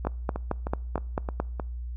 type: two click trains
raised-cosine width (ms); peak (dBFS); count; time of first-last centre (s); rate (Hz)
1; -12 / -17; 7 / 6; 0.07-1.4 / 0.05-1.598; 4.51 / 3.23
effects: noise-tail reverb RT60 0.6 s tail -25 dB re dry + added 60 Hz sine -32 dBFS peak until 1.96 s